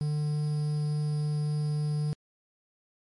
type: tone with quantisation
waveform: triangle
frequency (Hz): 149.7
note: D3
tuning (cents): +33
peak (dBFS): -24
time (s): 0.01-2.13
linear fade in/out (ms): 0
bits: 8
effects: MP3 48 kbps